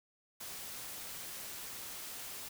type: noise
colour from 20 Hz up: white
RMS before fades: -45 dBFS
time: 0.4-2.49 s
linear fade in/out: 10 ms
effects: none